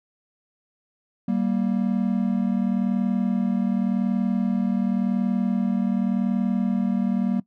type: tone pair together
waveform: triangle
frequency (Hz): 194.2 / 235.1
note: G3 / A#3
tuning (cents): -16 / +15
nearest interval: minor third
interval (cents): 331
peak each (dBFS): -21 / -21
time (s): 1.28-7.4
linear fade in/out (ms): 5
effects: noise-tail reverb RT60 0.1 s tail -20 dB re dry